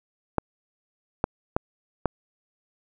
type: clicks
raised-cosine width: 1 ms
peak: -7 dBFS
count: 4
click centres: 0.383 / 1.241 / 1.565 / 2.057 s
effects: none